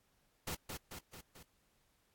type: noise with echo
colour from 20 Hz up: pink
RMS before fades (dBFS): -40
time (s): 0.47-0.55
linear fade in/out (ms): 5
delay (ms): 220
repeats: 4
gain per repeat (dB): -4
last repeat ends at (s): 1.43
effects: pink hiss -75 dBFS RMS until 2.14 s + AAC 64 kbps